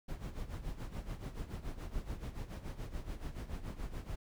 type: noise with tremolo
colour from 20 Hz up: brown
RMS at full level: -39 dBFS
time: 0.08-4.16 s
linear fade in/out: 10 ms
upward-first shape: sine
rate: 7 Hz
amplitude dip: 75%
effects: none